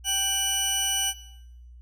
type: tone pair together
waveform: 20% pulse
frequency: 784 / 2958 Hz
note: G5 / F#7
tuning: 0 / -1 cents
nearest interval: octave + major seventh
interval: 2299 cents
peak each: -29 / -18 dBFS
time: 0.04-1.14 s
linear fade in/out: 50 ms
effects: noise-tail reverb RT60 0.9 s tail -19 dB re dry + added 60 Hz sine -44 dBFS peak until 1.81 s